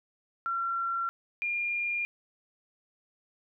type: tone pair in turn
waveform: sine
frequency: 1364 / 2409 Hz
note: F6 / D7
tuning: -41 / +43 cents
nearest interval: minor seventh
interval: 984 cents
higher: second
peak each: -28 dBFS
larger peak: neither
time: 0.46-1.09 / 1.42-2.05 s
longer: neither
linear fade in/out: 0 ms
effects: none